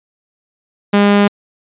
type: tone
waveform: sawtooth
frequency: 203.3 Hz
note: G#3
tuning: 37 cents flat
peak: -4 dBFS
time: 0.93-1.28 s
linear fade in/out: 10 ms
effects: resampled to 8000 Hz